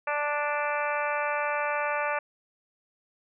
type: harmonic tone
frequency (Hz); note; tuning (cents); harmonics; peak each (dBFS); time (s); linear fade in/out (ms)
293.7; D4; 0; 2 / 3 / 4 / 5 / 6 / 7 / 8 / 9; -31 / -32 / -33 / -34 / -36 / -41 / -36 / -40; 0.07-2.19; 5
effects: none